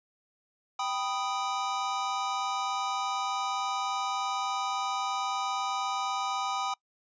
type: chord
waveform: square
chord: G augmented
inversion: none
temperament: equal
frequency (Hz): 784 / 987.8 / 1244.5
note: G5 / B5 / D#6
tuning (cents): 0 / 0 / 0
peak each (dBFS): -34 / -36 / -34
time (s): 0.79-6.74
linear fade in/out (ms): 5
effects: noise-tail reverb RT60 0.1 s tail -24 dB re dry + resampled to 16000 Hz